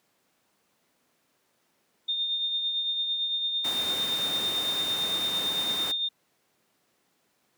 sine tone with tremolo, 3640 Hz, A#7, 42 cents flat, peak -24 dBFS, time 2.08-6.09 s, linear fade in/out 10 ms, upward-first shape triangle, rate 8.9 Hz, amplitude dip 45%
pink noise, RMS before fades -35 dBFS, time 3.64-5.92 s, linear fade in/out 10 ms
effects pink hiss -70 dBFS RMS until 7.57 s + high-pass 200 Hz 12 dB/octave

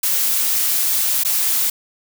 blue noise with dropouts, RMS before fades -18 dBFS, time 0.03-1.7 s, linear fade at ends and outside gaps 5 ms, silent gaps 1.236-1.248 s, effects none

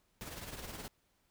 pink noise with tremolo, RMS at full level -43 dBFS, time 0.21-0.88 s, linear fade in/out 0 ms, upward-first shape triangle, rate 19 Hz, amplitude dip 60%, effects pink hiss -75 dBFS RMS until 1.3 s

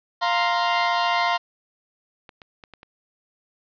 sawtooth chord, F suspended fourth, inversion none, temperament equal, 698.5 / 932.3 / 1046.5 Hz, F5 / Bb5 / C6, 0 / 0 / 0 cents, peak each -19 / -21 / -20 dBFS, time 0.21-1.38 s, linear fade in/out 20 ms
clicks, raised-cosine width 0.3 ms, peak -27 dBFS, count 5, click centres 2.292 / 2.418 / 2.638 / 2.737 / 2.831 s
effects resampled to 11025 Hz + 8-bit

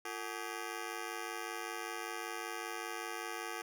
10% pulse ring-modulated tone, 400.5 Hz, G4, 37 cents sharp, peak -28 dBFS, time 0.05-3.62 s, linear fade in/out 5 ms, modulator 52.6 Hz, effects none

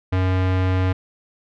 square tone with low-pass filter, 92.9 Hz, F#2, 7 cents sharp, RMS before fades -19 dBFS, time 0.12-0.93 s, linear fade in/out 10 ms, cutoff 2600 Hz, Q 0.93, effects none

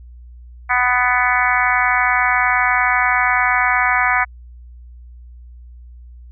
harmonic tone, 248.4 Hz, B3, 10 cents sharp, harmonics 3 / 4 / 5 / 6 / 7 / 8 / 9, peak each -21 / -21 / -21 / -21 / -21 / -21 / -21 dBFS, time 0.69-4.25 s, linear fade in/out 20 ms, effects added 60 Hz sine -36 dBFS peak until 6.31 s

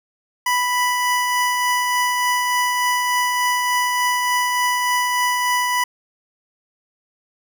25% pulse tone with tremolo, 987.8 Hz, B5, in tune, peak -12 dBFS, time 0.46-5.84 s, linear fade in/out 5 ms, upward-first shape triangle, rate 3.4 Hz, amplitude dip 30%, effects none

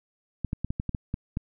clicks, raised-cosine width 5 ms, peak -16 dBFS, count 9, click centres 0.447 / 0.531 / 0.646 / 0.705 / 0.799 / 0.893 / 0.948 / 1.141 / 1.371 s, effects none

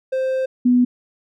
triangle / sine tone pair in turn, 523.3 / 247 Hz, C5 / B3, 0 / 0 cents, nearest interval octave + minor second, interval 1300 cents, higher first, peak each -16 / -11 dBFS, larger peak second, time 0.12-0.46 / 0.65-0.85 s, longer first, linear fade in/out 10 ms, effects none

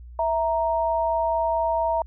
sine tone pair together, 656.5 / 932.3 Hz, E5 / A#5, -7 / 0 cents, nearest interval tritone, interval 607 cents, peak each -23 dBFS, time 0.19-2.02 s, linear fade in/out 2 ms, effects added 60 Hz sine -39 dBFS peak until 2.06 s

